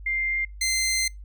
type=tone pair in turn; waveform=sine / 15% pulse; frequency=2101 / 2078 Hz; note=C7 / C7; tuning=+7 / -12 cents; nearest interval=unison; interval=19 cents; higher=first; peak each=-23 / -16 dBFS; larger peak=second; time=0.06-0.45 / 0.61-1.08 s; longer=second; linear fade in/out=5 ms; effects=noise-tail reverb RT60 0.2 s tail -26 dB re dry + added 50 Hz sine -38 dBFS peak until 1.24 s